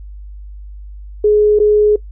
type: tone with dropouts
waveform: sine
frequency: 420.4 Hz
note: G#4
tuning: 21 cents sharp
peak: -7 dBFS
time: 1.24-1.96 s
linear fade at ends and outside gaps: 5 ms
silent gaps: 1.59-1.599 s
effects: noise-tail reverb RT60 0.1 s tail -20 dB re dry + added 50 Hz sine -29 dBFS peak until 2.11 s